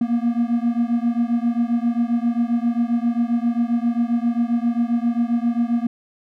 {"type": "beating tone pair", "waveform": "triangle", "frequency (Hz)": [233.1, 240.6], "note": ["A#3", "B3"], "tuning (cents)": [0, -45], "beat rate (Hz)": 7.5, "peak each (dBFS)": [-18, -19], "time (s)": [0.01, 5.87], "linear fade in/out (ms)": 5, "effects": []}